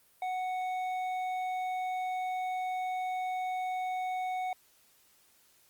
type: tone with hard clipping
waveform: sine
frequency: 740 Hz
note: F#5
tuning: in tune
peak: -33 dBFS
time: 0.22-4.53 s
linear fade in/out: 2 ms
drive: 7 dB
effects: white hiss -65 dBFS RMS until 5.69 s + Opus 32 kbps